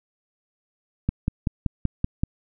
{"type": "click train", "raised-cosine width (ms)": 5, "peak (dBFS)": -9, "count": 7, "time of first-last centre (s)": [1.09, 2.235], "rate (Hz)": 5.24, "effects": []}